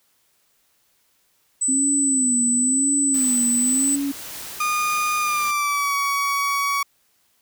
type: tone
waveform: sine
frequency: 8000 Hz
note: B8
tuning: 21 cents sharp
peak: -18 dBFS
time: 1.61-3.96 s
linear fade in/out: 10 ms
type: tone with vibrato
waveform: sine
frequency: 261.1 Hz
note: C4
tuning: 3 cents flat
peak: -21 dBFS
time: 1.68-4.12 s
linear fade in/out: 10 ms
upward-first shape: sine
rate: 0.97 Hz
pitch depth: 130 cents each way
type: noise with tremolo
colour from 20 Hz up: white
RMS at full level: -34 dBFS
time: 3.14-5.51 s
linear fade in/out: 2 ms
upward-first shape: triangle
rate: 1.8 Hz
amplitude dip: 25%
type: tone with pitch glide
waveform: 30% pulse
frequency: 1221 to 1126.1 Hz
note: D#6 to C#6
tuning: -33 to +27 cents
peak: -17 dBFS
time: 4.6-6.83 s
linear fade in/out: 5 ms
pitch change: -140 cents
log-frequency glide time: 5.18-5.95 s
effects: white hiss -64 dBFS RMS until 7.41 s